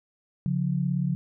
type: tone pair together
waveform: sine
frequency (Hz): 140.75 / 178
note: C#3 / F3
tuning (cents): +27 / +33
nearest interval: major third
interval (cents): 406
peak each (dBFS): -26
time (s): 0.46-1.15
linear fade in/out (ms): 0
effects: none